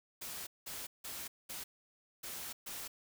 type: noise bursts at uneven times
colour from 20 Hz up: white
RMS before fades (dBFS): -44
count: 6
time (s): 0.21-0.47 / 0.66-0.87 / 1.04-1.28 / 1.49-1.64 / 2.23-2.53 / 2.66-2.88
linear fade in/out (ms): 10
effects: none